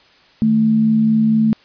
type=tone pair together; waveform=sine; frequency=155.71 / 220 Hz; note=D#3 / A3; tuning=+2 / 0 cents; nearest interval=tritone; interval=598 cents; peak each=-23 / -11 dBFS; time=0.42-1.53 s; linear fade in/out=0 ms; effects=white hiss -50 dBFS RMS until 1.64 s + resampled to 11025 Hz